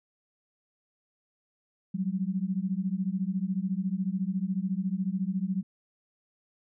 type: beating tone pair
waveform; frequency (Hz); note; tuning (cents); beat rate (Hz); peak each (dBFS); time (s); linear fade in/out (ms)
sine; 182.1 / 196.1; F#3 / G3; -27 / +1; 14; -30; 1.94-5.63; 10
effects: none